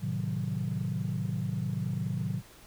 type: chord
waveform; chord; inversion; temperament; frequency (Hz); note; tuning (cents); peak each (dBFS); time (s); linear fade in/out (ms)
sine; A diminished seventh; none; equal; 110 / 130.81 / 155.56 / 185; A2 / C3 / Eb3 / Gb3; 0 / 0 / 0 / 0; -34; 0-2.42; 50
effects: tanh soft clip ceiling -22 dBFS + pink hiss -54 dBFS RMS until 2.66 s